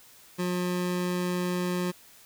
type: tone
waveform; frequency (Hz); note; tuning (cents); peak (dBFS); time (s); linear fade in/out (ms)
25% pulse; 179.1; F3; +44; -23; 0.38-1.92; 20
effects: white hiss -54 dBFS RMS until 2.25 s